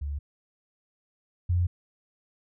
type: tone pair in turn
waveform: sine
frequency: 71.8 / 88.3 Hz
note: D2 / F2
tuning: -39 / +20 cents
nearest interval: major third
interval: 359 cents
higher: second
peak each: -29 / -21 dBFS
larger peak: second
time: 0.01-0.19 / 1.49-1.67 s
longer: neither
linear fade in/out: 10 ms
effects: none